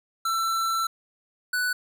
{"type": "tone pair in turn", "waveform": "square", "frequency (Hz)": [1339, 1486.7], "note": ["E6", "F#6"], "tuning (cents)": [27, 8], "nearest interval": "major second", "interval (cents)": 181, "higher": "second", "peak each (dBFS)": -24, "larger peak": "neither", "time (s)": [[0.25, 0.87], [1.53, 1.73]], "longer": "first", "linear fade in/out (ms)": 5, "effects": []}